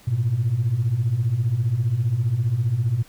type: beating tone pair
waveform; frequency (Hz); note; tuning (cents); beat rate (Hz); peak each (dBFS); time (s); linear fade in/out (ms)
sine; 106.2 / 121.2; G#2 / B2; +39 / -32; 15; -23 / -19; 0.07-3.03; 10
effects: tanh soft clip ceiling -13 dBFS + pink hiss -51 dBFS RMS until 3.08 s